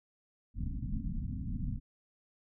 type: low-pass noise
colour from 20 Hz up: pink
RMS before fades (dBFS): -36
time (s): 0.54-1.8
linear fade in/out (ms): 50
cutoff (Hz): 270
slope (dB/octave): 96
effects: none